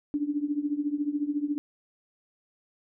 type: tone with tremolo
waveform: sine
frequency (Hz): 292.2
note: D4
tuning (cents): -9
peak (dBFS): -22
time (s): 0.14-1.58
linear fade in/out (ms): 0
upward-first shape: triangle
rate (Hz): 14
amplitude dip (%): 90
effects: none